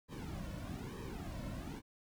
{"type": "noise with flanger", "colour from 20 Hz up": "brown", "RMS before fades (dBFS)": -44, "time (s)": [0.08, 1.82], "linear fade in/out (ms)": 50, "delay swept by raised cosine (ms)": [1.4, 2.5], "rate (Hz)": 1.1, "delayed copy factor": -0.85, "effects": []}